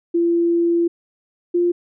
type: tone pair in turn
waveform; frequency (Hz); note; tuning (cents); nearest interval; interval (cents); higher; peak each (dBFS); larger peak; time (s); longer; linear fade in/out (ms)
sine; 340.5 / 349.1; F4 / F4; -44 / -1; unison; 43; second; -14; neither; 0.14-0.88 / 1.54-1.72; first; 10
effects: none